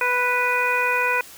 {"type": "harmonic tone", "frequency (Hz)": 493.9, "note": "B4", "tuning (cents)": 0, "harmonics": [1, 2, 3, 4, 5], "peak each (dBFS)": [-27, -24, -24, -28, -23], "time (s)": [0.01, 1.21], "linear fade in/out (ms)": 2, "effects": ["white hiss -43 dBFS RMS until 1.37 s"]}